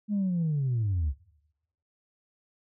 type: linear sweep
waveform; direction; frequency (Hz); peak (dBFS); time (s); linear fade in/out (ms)
sine; down; 212.7 to 65.41; -23; 0.08-1.14; 50
effects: noise-tail reverb RT60 0.9 s tail -23 dB re dry + tanh soft clip ceiling -22 dBFS